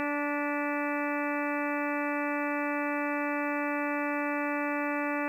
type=harmonic tone with a mistuned harmonic; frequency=291.4 Hz; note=D4; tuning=13 cents flat; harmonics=1 / 2 / 3 / 4 / 5 / 6 / 7 / 8 / 9; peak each=-32 / -35 / -37 / -38 / -39 / -40 / -40 / -41 / -42 dBFS; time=0-5.28 s; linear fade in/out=0 ms; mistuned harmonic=7; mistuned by=-49 cents; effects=10-bit